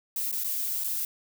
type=noise with dropouts; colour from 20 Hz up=violet; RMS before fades=-30 dBFS; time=0.16-1.05 s; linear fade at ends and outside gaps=2 ms; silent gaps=0.316-0.325 / 0.438-0.444 / 0.839-0.843 s; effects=none